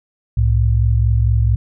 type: tone pair together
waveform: sine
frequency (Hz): 65.1 / 109.48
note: C2 / A2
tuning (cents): -8 / -8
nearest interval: major sixth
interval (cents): 900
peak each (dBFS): -14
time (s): 0.37-1.56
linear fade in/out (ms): 5
effects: none